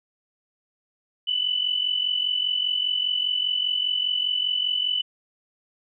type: tone pair together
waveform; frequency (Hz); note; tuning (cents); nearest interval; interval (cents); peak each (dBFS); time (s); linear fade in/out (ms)
sine; 2953 / 2998; F#7 / F#7; -4 / +22; unison; 26; -27 / -23; 1.27-5.02; 10
effects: none